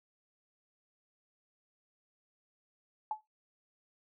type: tone with exponential decay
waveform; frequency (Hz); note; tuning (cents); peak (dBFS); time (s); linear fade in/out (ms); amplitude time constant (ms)
sine; 860; A5; -40; -28; 3.11-3.21; 2; 20
effects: noise-tail reverb RT60 0.2 s tail -21 dB re dry